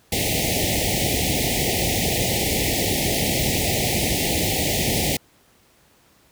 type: band-stop noise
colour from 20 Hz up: pink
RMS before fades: -21 dBFS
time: 0.12-5.17 s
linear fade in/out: 5 ms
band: 830 to 1900 Hz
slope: 96 dB/octave
effects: pink hiss -57 dBFS RMS until 6.31 s + high-pass 60 Hz 12 dB/octave